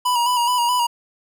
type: tone with vibrato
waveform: square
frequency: 971 Hz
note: B5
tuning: 30 cents flat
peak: -17 dBFS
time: 0.05-0.87 s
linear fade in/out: 10 ms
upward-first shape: square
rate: 4.7 Hz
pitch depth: 38 cents each way
effects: none